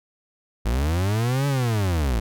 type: linear two-way sweep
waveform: 40% pulse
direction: up then down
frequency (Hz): 52 to 143.6 to 52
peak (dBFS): -19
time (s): 0.65-2.2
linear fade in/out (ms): 10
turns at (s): 1.47
effects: none